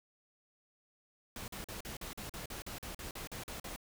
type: noise bursts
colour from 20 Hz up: pink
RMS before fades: -44 dBFS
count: 15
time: 1.36-3.762 s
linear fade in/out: 2 ms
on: 120 ms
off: 43 ms
effects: none